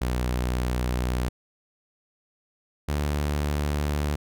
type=tone pair in turn; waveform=sawtooth; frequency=61.74 / 73.42 Hz; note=B1 / D2; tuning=0 / 0 cents; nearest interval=minor third; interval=300 cents; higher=second; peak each=-20 dBFS; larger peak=neither; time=0.01-1.29 / 2.88-4.16 s; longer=neither; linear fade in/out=10 ms; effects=none